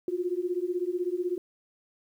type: beating tone pair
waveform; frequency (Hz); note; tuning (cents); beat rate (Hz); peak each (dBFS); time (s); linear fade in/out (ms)
sine; 349.2 / 365.2; F4 / F#4; 0 / -23; 16; -30 / -30; 0.08-1.38; 2
effects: 10-bit

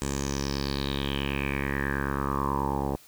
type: tone with low-pass filter sweep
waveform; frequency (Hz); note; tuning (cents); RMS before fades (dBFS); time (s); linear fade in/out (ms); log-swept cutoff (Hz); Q
10% pulse; 69.3; C#2; 0; -29; 0.02-2.96; 0; 7900 to 710; 6
effects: white hiss -54 dBFS RMS until 3.07 s

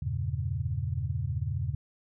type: chord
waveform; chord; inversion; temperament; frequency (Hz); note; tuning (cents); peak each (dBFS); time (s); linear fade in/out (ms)
sine; E diminished seventh; none; equal; 82.41 / 98 / 116.54 / 138.59; E2 / G2 / Bb2 / Db3; 0 / 0 / 0 / 0; -34; 0.02-1.75; 5
effects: none

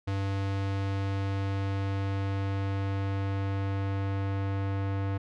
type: tone with low-pass filter sweep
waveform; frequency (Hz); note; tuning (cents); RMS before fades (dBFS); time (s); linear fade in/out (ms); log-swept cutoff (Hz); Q
square; 98; G2; 0; -30; 0.07-5.18; 10; 4500 to 2100; 0.7
effects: none

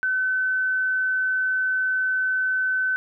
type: tone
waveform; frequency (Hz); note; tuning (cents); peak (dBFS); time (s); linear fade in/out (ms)
sine; 1519; F#6; +45; -20; 0.03-2.96; 0
effects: none

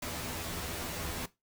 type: noise with comb filter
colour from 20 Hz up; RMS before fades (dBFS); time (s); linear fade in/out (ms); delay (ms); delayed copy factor
pink; -38; 0.02-1.26; 5; 12; +0.95
effects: noise-tail reverb RT60 0.2 s tail -17 dB re dry

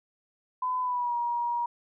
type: tone with pitch glide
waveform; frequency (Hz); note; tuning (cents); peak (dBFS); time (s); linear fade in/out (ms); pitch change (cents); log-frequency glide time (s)
sine; 1009 to 952.4; B5 to A#5; +37 to +37; -26; 0.62-1.66; 5; -100; 0.81-1.15
effects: none

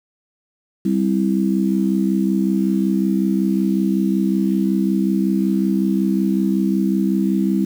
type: chord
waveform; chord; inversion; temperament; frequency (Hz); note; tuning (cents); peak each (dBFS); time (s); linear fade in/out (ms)
sine; C major; second; just; 196.22 / 261.6 / 327; G3 / C4 / E4; +2 / 0 / -14; -17 / -22 / -21; 0.85-7.65; 5
effects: 7-bit

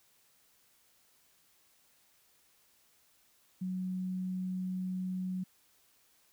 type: tone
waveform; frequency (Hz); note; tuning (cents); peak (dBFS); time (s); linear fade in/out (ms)
sine; 184.9; F#3; -1; -33; 3.61-5.44; 10
effects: white hiss -68 dBFS RMS until 6.32 s

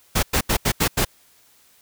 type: noise bursts at uneven times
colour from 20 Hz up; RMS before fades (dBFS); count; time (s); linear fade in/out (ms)
pink; -19; 6; 0.15-0.23 / 0.33-0.41 / 0.49-0.57 / 0.65-0.72 / 0.8-0.88 / 0.97-1.05; 10
effects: white hiss -56 dBFS RMS until 1.81 s

